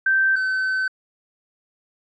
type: tone pair in turn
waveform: sine / triangle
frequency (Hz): 1558 / 1527.7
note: G6 / G6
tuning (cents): -11 / -45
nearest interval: unison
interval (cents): 34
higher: first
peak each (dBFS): -15 / -18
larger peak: first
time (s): 0.06-0.36 / 0.36-0.88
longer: second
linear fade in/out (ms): 5
effects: resampled to 16000 Hz